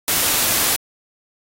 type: noise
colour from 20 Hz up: white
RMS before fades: -18 dBFS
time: 0.08-0.76 s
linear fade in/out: 0 ms
effects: AAC 48 kbps